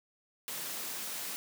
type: high-pass noise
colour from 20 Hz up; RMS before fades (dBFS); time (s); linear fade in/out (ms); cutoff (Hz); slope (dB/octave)
white; -39; 0.48-1.36; 0; 140; 48
effects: none